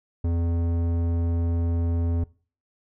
square tone with low-pass filter, 84.6 Hz, E2, 45 cents sharp, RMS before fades -24 dBFS, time 0.24-2.24 s, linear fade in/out 5 ms, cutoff 480 Hz, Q 0.6, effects noise-tail reverb RT60 0.4 s tail -21 dB re dry

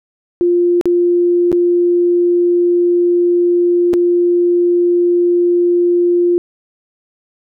sine tone with dropouts, 350 Hz, F4, 4 cents sharp, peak -9 dBFS, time 0.41-6.38 s, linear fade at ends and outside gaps 0 ms, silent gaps 0.812-0.856 / 1.517-1.527 / 3.933-3.938 s, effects none

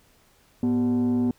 sine tone with frequency modulation, 245.1 Hz, B3, 13 cents flat, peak -17 dBFS, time 0.63-1.31 s, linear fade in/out 2 ms, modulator 141 Hz, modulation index 0.44, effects tanh soft clip ceiling -19 dBFS + pink hiss -60 dBFS RMS until 1.38 s

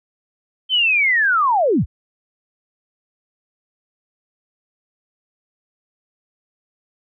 sine linear sweep, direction down, 3130 to 31.19 Hz, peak -13 dBFS, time 0.69-1.86 s, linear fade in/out 50 ms, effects none

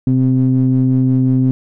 triangle ring-modulated tone, 65.6 Hz, C2, 5 cents sharp, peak -5 dBFS, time 0.07-1.51 s, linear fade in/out 0 ms, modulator 194 Hz, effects none

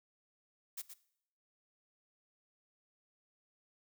blue noise with echo, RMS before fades -42 dBFS, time 0.77-0.82 s, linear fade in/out 10 ms, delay 120 ms, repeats 1, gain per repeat -8 dB, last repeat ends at 0.94 s, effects noise-tail reverb RT60 0.7 s tail -18 dB re dry

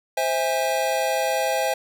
square chord, C augmented, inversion none, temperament just, 523.3 / 654.1 / 817.6 Hz, C5 / E5 / G#5, 0 / -14 / -27 cents, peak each -26 dBFS, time 0.17-1.74 s, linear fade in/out 5 ms, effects none

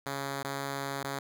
5% pulse tone with dropouts, 138.59 Hz, C#3, in tune, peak -22 dBFS, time 0.06-1.19 s, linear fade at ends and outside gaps 2 ms, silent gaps 0.429-0.447 / 1.031-1.043 s, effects none

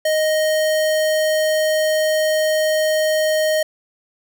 square tone, 622.3 Hz, D#5, in tune, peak -16 dBFS, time 0.05-3.63 s, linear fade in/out 5 ms, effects none

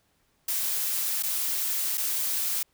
blue noise with dropouts, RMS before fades -28 dBFS, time 0.48-2.63 s, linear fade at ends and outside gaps 5 ms, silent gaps 1.226-1.233 / 1.974-1.978 s, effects pink hiss -69 dBFS RMS until 2.73 s

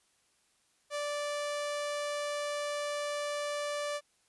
sawtooth tone, 585 Hz, D5, 7 cents flat, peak -29 dBFS, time 0.9-4.01 s, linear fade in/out 50 ms, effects white hiss -71 dBFS RMS until 4.28 s + resampled to 24000 Hz

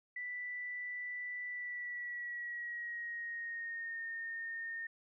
sine tone with pitch glide, 1975.5 to 1832.6 Hz, B6 to A#6, 0 to -30 cents, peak -39 dBFS, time 0.16-4.87 s, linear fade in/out 5 ms, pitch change -130 cents, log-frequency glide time 1.47-4.02 s, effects none

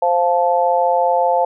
sine chord, F major, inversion second, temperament just, 523.8 / 698.5 / 873.1 Hz, C5 / F5 / A5, +2 / 0 / -14 cents, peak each -17 dBFS, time 0.02-1.45 s, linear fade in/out 5 ms, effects none

